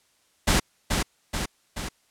pink noise with echo, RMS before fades -20 dBFS, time 0.47-0.6 s, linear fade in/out 10 ms, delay 430 ms, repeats 3, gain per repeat -4 dB, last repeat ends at 1.89 s, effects white hiss -65 dBFS RMS until 2.1 s + low-pass 10000 Hz 12 dB/octave

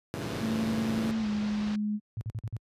15% pulse chord, G diminished seventh, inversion none, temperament equal, 98 / 116.54 / 138.59 / 164.81 Hz, G2 / Bb2 / Db3 / Fb3, 0 / 0 / 0 / 0 cents, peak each -33 dBFS, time 0.14-1.11 s, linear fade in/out 0 ms
pink low-pass noise, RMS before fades -41 dBFS, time 0.21-1.76 s, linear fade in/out 5 ms, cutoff 5300 Hz, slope 24 dB/octave
sine tone with pitch glide, 222.3 to 209.8 Hz, A3 to G#3, +18 to +18 cents, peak -27 dBFS, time 0.4-2 s, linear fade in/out 50 ms, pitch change -100 cents, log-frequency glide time 1.2-1.27 s
sine tone bursts, 110 Hz, A2, in tune, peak -30 dBFS, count 5, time 2.17-2.566 s, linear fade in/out 0 ms, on 40 ms, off 49 ms
effects high-pass 60 Hz 12 dB/octave + resampled to 32000 Hz

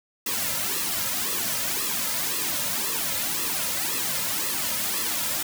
white noise with flanger, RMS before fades -27 dBFS, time 0.26-5.43 s, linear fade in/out 5 ms, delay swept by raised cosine 1.3 to 2.7 ms, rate 1.9 Hz, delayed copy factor -0.8, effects none

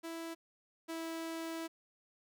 sawtooth tone pair in turn, 330 / 327.5 Hz, E4 / E4, +2 / -11 cents, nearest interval unison, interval 13 cents, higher first, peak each -37 / -35 dBFS, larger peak second, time 0.03-0.35 / 0.88-1.68 s, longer second, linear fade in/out 20 ms, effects none

